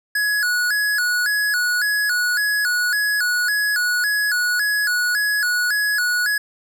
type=tone with vibrato; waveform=square; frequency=1568 Hz; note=G6; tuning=in tune; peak=-18 dBFS; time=0.15-6.38 s; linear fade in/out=5 ms; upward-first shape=square; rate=1.8 Hz; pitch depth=120 cents each way; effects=none